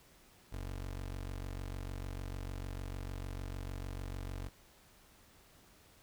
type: tone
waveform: 25% pulse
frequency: 46.66 Hz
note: F#1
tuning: 15 cents sharp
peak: -36 dBFS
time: 0.52-4.49 s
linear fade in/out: 10 ms
effects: pink hiss -63 dBFS RMS until 6.02 s